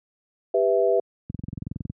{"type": "chord", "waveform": "sine", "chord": "E minor", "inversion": "first", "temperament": "just", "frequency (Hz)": [395.6, 494.4, 659.3], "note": ["G4", "B4", "E5"], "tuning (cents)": [16, 2, 0], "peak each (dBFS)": -22, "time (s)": [0.54, 1], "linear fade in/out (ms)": 5}
{"type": "click train", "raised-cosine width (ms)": 5, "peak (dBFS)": -17, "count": 14, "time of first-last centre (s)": [1.3, 1.899], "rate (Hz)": 21.7}
{"effects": ["high-pass 100 Hz 12 dB/octave"]}